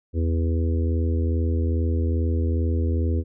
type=harmonic tone; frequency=82.41 Hz; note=E2; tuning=in tune; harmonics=1 / 3 / 4 / 5 / 6; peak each=-20 / -30 / -32 / -34 / -36 dBFS; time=0.13-3.24 s; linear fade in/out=50 ms; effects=none